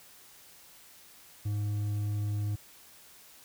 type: tone with hard clipping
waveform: triangle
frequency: 103.83 Hz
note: G#2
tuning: in tune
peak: -30 dBFS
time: 1.45-2.56 s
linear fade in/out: 10 ms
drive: 7 dB
effects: white hiss -55 dBFS RMS until 3.44 s